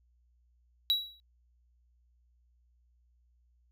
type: tone with exponential decay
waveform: triangle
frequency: 3892 Hz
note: B7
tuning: 26 cents flat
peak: -20 dBFS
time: 0.9-1.2 s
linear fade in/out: 0 ms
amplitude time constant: 64 ms
effects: added 60 Hz sine -65 dBFS peak until 3.71 s